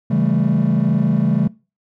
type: chord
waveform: triangle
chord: A dominant seventh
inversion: first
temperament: just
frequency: 137.5 / 165 / 198 / 220 Hz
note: C#3 / E3 / G3 / A3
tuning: -14 / +2 / +18 / 0 cents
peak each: -17 dBFS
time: 0.1-1.48 s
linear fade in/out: 10 ms
effects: noise-tail reverb RT60 0.3 s tail -22 dB re dry + tanh soft clip ceiling -5 dBFS